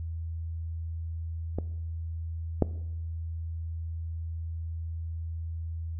clicks, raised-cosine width 2 ms, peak -17 / -8 dBFS, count 2, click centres 1.586 / 2.623 s, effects noise-tail reverb RT60 0.9 s tail -18 dB re dry + added 82 Hz sine -32 dBFS peak until 5.99 s

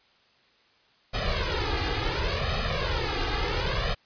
pink noise with flanger, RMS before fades -27 dBFS, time 1.13-3.95 s, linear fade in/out 20 ms, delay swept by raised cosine 1.6 to 2.49 ms, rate 0.7 Hz, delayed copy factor +1, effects white hiss -62 dBFS RMS until 4.05 s + resampled to 11025 Hz

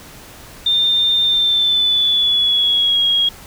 sine tone with pitch glide, 3608 to 3289 Hz, A7 to G#7, +43 to -18 cents, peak -12 dBFS, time 0.66-3.29 s, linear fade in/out 5 ms, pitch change -161 cents, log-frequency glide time 1.25-3.05 s, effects pink hiss -39 dBFS RMS until 3.46 s

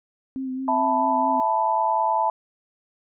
sine tone with vibrato, 261.6 Hz, C4, in tune, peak -26 dBFS, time 0.36-1.4 s, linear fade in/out 0 ms, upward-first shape sine, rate 4.6 Hz, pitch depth 28 cents each way
sine chord, E suspended fourth, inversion none, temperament just, 659.3 / 879 / 988.9 Hz, E5 / A5 / B5, 0 / -2 / +2 cents, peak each -26 / -21 / -24 dBFS, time 0.68-2.3 s, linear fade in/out 2 ms
effects none

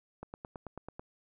click train, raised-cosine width 1 ms, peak -28 dBFS, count 8, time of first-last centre 0.23-0.995 s, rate 9.15 Hz, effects none

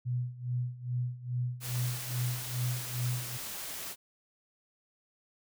sine tone with tremolo, 123.47 Hz, B2, in tune, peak -28 dBFS, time 0.05-3.38 s, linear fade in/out 20 ms, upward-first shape sine, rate 2.4 Hz, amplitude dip 85%
white noise, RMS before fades -40 dBFS, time 1.6-3.96 s, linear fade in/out 50 ms
effects none

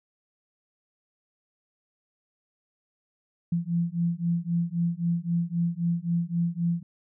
sine beating tone pair, 168.7 / 172.5 Hz, E3 / F3, +40 / -21 cents, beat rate 3.8 Hz, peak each -27 dBFS, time 3.52-6.83 s, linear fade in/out 5 ms, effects none

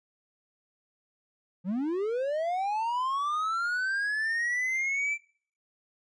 triangle linear sweep, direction up, 168.8 to 2349 Hz, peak -25 dBFS, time 1.64-5.18 s, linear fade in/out 50 ms, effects noise-tail reverb RT60 0.5 s tail -23 dB re dry + resampled to 22050 Hz

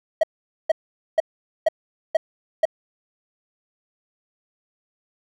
triangle tone bursts, 640 Hz, D#5, 49 cents sharp, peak -11 dBFS, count 6, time 0.21-2.654 s, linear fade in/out 5 ms, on 24 ms, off 460 ms, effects none

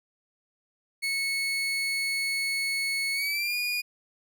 30% pulse tone with pitch glide, 2200 to 2441 Hz, C#7 to D#7, -14 to -34 cents, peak -24 dBFS, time 1.02-3.82 s, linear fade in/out 20 ms, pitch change +180 cents, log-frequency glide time 3.13-3.56 s, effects none

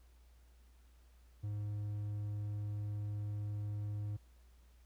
triangle tone, 103.83 Hz, G#2, in tune, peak -35 dBFS, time 1.43-4.17 s, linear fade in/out 10 ms, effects added 60 Hz sine -60 dBFS peak until 4.85 s + pink hiss -73 dBFS RMS until 4.85 s

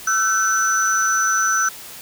sine tone cluster, 1330 / 1528 / 5980 Hz, E6 / G6 / F#8, +15 / -45 / +17 cents, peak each -20 dBFS, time 0.07-1.69 s, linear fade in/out 5 ms, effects white hiss -37 dBFS RMS until 2.01 s

